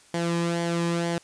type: tone with flanger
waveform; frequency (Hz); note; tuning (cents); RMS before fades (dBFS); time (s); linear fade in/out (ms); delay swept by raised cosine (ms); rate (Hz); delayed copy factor
sawtooth; 170; F3; -46; -26; 0.14-1.18; 2; 0.76 to 1.44; 2.1; -0.55
effects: white hiss -55 dBFS RMS until 1.23 s + resampled to 22050 Hz